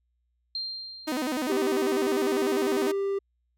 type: tone with exponential decay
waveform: sine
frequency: 4180 Hz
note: C8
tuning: 2 cents flat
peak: -28 dBFS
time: 0.55-1.93 s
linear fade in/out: 2 ms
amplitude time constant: 300 ms
type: tone with vibrato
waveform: sawtooth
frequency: 280 Hz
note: C#4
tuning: 18 cents sharp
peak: -23 dBFS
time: 1.07-2.92 s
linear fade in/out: 10 ms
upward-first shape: square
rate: 10 Hz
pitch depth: 180 cents each way
type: tone with pitch glide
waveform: triangle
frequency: 392 to 395 Hz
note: G4 to G4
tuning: 0 to +13 cents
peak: -23 dBFS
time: 1.49-3.19 s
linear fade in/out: 10 ms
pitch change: +13 cents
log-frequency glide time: 1.81-2.23 s
effects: added 60 Hz sine -70 dBFS peak until 3.57 s